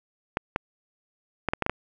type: clicks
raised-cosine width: 0.5 ms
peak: -9 dBFS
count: 7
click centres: 0.371 / 0.561 / 1.487 / 1.535 / 1.623 / 1.664 / 1.696 s
effects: none